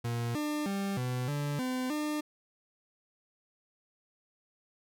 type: tone with pitch steps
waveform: 40% pulse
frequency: 118.2 / 299.3 / 197.5 / 125.4 / 145.2 / 255.1 / 301 Hz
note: A#2 / D4 / G3 / B2 / D3 / C4 / D4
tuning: +24 / +33 / +13 / +27 / -19 / -44 / +43 cents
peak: -30 dBFS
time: 0.04-2.21 s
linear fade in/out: 10 ms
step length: 310 ms
effects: none

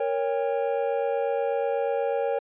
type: chord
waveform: triangle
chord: G diminished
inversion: first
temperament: equal with one note detuned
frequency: 466.2 / 554.4 / 801.9 Hz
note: Bb4 / Db5 / G5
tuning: 0 / 0 / +39 cents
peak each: -25 / -25 / -29 dBFS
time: 0-2.39 s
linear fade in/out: 5 ms
effects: resampled to 8000 Hz

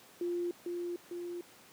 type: tone with echo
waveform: sine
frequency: 349.2 Hz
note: F4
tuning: in tune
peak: -31 dBFS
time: 0.21-0.51 s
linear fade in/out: 2 ms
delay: 450 ms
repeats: 2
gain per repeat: -3 dB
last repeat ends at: 1.41 s
effects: pink hiss -57 dBFS RMS until 1.72 s + high-pass 200 Hz 12 dB/octave

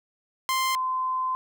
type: tone pair in turn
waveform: sawtooth / sine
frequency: 1046.5 / 1030.9 Hz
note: C6 / C6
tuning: 0 / -26 cents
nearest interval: unison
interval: 26 cents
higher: first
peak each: -19 / -24 dBFS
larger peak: first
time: 0.49-0.75 / 0.75-1.35 s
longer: second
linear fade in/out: 0 ms
effects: none

